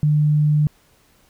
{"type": "tone", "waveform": "sine", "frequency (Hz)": 150, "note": "D3", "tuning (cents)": 37, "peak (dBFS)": -13, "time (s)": [0.03, 0.67], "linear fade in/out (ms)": 0, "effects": ["pink hiss -57 dBFS RMS until 1.29 s"]}